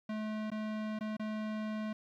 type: tone with dropouts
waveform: square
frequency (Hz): 215.4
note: A3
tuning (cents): -37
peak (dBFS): -36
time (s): 0.09-1.93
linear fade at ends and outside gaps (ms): 5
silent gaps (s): 0.503-0.516 / 0.99-1.008 / 1.168-1.195
effects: low-pass 3000 Hz 12 dB/octave + 12-bit